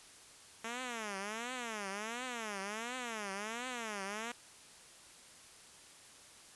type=tone with vibrato; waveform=5% pulse; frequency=222.4 Hz; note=A3; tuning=19 cents sharp; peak=-28 dBFS; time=0.64-4.32 s; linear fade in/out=5 ms; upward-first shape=triangle; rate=1.4 Hz; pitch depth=270 cents each way; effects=white hiss -57 dBFS RMS until 6.55 s + resampled to 24000 Hz